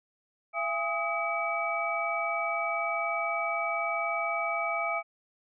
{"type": "tone cluster", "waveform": "sine", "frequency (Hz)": [676, 817, 1260, 2290], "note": ["E5", "G#5", "D#6", "D7"], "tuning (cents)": [43, -29, 21, -44], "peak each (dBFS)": [-32, -37, -33, -32], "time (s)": [0.53, 5.03], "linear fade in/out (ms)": 50, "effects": []}